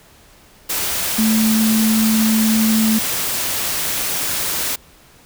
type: tone in noise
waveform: sine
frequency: 220 Hz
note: A3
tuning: in tune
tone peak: -13 dBFS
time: 1.18-2.99 s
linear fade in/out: 10 ms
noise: white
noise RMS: -21 dBFS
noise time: 0.69-4.76 s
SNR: +5 dB
effects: pink hiss -48 dBFS RMS until 5.25 s